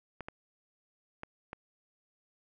clicks, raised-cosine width 0.5 ms, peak -25 dBFS, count 4, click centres 0.207 / 0.285 / 1.234 / 1.531 s, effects none

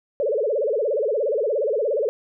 sine tone with vibrato, 498.1 Hz, B4, 15 cents sharp, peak -19 dBFS, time 0.2-2.09 s, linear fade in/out 0 ms, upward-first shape sine, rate 17 Hz, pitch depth 300 cents each way, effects none

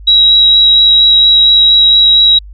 sine tone with vibrato, 3859 Hz, B7, 41 cents flat, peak -3 dBFS, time 0.07-2.39 s, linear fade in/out 10 ms, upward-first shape sine, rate 4.3 Hz, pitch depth 8 cents each way, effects added 50 Hz sine -28 dBFS peak until 2.53 s

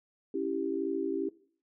sine chord, C# diminished, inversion none, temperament equal, 277.2 / 329.6 / 392 Hz, C#4 / E4 / G4, 0 / 0 / 0 cents, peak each -35 / -34 / -33 dBFS, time 0.34-1.29 s, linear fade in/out 5 ms, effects noise-tail reverb RT60 0.5 s tail -19 dB re dry

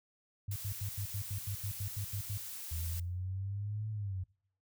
sine tone bursts, 100.1 Hz, G2, 37 cents sharp, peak -35 dBFS, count 12, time 0.48-2.376 s, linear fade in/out 5 ms, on 81 ms, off 84 ms
blue noise, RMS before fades -44 dBFS, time 0.51-3 s, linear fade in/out 5 ms
sine linear two-way sweep, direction up then down, 79.1 to 108.9 to 90 Hz, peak -35 dBFS, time 2.71-4.24 s, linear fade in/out 10 ms, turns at 3.9 s
effects noise-tail reverb RT60 0.6 s tail -24 dB re dry

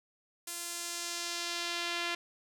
sawtooth tone with band-pass filter sweep, 344.5 Hz, F4, 24 cents flat, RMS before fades -37 dBFS, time 0.47-2.15 s, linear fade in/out 5 ms, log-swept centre 10000 to 2800 Hz, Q 1.1, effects none

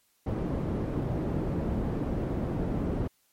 white low-pass noise, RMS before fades -30 dBFS, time 0.26-3.08 s, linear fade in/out 10 ms, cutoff 290 Hz, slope 12 dB/octave, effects white hiss -69 dBFS RMS until 3.32 s + MP3 64 kbps

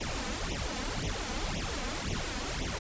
pink noise with flanger, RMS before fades -34 dBFS, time 0-2.79 s, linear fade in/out 10 ms, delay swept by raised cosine 0.32 to 4.02 ms, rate 1.9 Hz, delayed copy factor +0.9, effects resampled to 16000 Hz

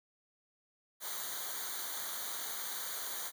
white noise with comb filter, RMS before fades -40 dBFS, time 1-3.32 s, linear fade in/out 50 ms, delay 0.38 ms, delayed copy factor -0.9, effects none

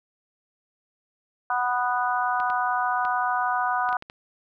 harmonic tone, 246.9 Hz, B3, in tune, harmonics 3 / 4 / 5 / 6, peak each -26 / -27 / -28 / -29 dBFS, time 1.5-3.97 s, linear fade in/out 2 ms
clicks, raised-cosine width 0.3 ms, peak -23 dBFS, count 7, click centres 2.401 / 2.501 / 3.051 / 3.89 / 3.928 / 4.024 / 4.099 s
effects none

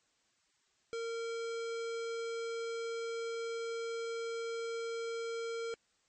square tone, 460 Hz, A#4, 23 cents flat, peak -37 dBFS, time 0.93-5.74 s, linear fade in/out 0 ms, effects white hiss -74 dBFS RMS until 6.08 s + MP3 32 kbps

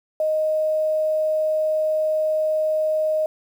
sine tone with quantisation, 622.3 Hz, D#5, in tune, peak -18 dBFS, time 0.2-3.26 s, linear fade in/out 2 ms, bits 8, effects none

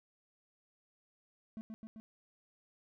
triangle tone with echo, 220 Hz, A3, in tune, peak -39 dBFS, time 1.57-1.61 s, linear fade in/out 0 ms, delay 130 ms, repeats 3, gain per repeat -2 dB, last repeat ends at 2 s, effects none

